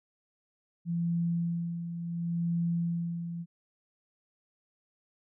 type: tone with tremolo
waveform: sine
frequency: 169.9 Hz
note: F3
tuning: 47 cents flat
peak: -26 dBFS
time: 0.85-3.46 s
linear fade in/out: 50 ms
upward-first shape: sine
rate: 0.7 Hz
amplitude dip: 60%
effects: none